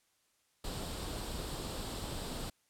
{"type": "noise with comb filter", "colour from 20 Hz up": "pink", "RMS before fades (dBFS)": -40, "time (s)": [0.64, 2.5], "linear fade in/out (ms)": 5, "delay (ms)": 0.24, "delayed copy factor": 0.5, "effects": ["white hiss -74 dBFS RMS until 2.69 s", "low-pass 11000 Hz 12 dB/octave"]}